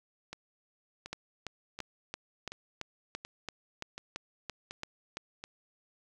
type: two click trains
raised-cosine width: 0.2 ms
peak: -20 / -24 dBFS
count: 13 / 8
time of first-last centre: 1.13-5.17 / 0.33-5.439 s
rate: 2.97 / 1.37 Hz
effects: none